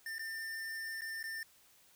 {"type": "tone with dropouts", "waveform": "square", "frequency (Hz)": 1797, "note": "A6", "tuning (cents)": 36, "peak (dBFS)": -40, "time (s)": [0.06, 1.43], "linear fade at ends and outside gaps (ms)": 2, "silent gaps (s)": [[0.183, 0.193], [1.009, 1.018], [1.229, 1.239]], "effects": ["white hiss -65 dBFS RMS until 1.95 s"]}